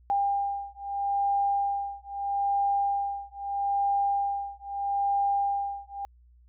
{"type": "beating tone pair", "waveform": "sine", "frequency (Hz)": [800, 800.78], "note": ["G5", "G5"], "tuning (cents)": [35, 37], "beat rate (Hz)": 0.78, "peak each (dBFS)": -28, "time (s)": [0.1, 6.05], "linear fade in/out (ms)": 0, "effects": ["added 60 Hz sine -54 dBFS peak until 6.48 s"]}